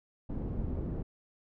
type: low-pass noise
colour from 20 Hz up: pink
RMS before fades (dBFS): -35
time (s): 0.29-1.03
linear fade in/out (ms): 10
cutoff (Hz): 320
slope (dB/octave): 12
effects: none